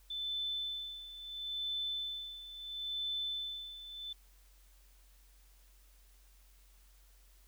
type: tone with tremolo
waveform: sine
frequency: 3520 Hz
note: A7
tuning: in tune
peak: -34 dBFS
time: 0.1-4.13 s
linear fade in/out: 5 ms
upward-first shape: sine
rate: 0.74 Hz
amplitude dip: 75%
effects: added 46 Hz sine -60 dBFS peak until 7.47 s + white hiss -68 dBFS RMS until 7.47 s